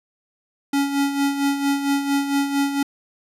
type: tone with tremolo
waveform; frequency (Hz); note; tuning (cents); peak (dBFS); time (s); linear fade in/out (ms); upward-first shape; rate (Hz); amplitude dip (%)
square; 280.1; C#4; +18; -17; 0.73-2.83; 5; sine; 4.4; 60
effects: resampled to 32000 Hz